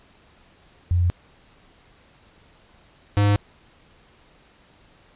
sine / square tone pair in turn, 87.8 / 102.32 Hz, F2 / G#2, +10 / -25 cents, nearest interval minor third, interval 265 cents, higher second, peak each -16 dBFS, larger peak neither, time 0.91-1.1 / 3.17-3.36 s, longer neither, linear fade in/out 0 ms, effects pink hiss -55 dBFS RMS until 5.15 s + resampled to 8000 Hz

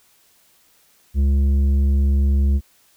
sine tone with tanh clipping, 69.4 Hz, C#2, 3 cents sharp, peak -15 dBFS, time 1.14-2.61 s, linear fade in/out 50 ms, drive 8 dB, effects white hiss -57 dBFS RMS until 2.96 s

